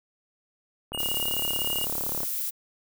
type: click train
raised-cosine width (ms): 1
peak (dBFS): -21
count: 48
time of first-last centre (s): 0.92-2.233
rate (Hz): 35.8
type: tone with tremolo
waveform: square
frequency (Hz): 2860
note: F7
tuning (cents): +41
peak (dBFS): -27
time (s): 0.93-1.86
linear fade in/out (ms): 20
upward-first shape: triangle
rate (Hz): 18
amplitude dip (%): 70
type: noise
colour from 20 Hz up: violet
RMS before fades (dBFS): -30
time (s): 0.98-2.51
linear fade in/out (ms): 20
effects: none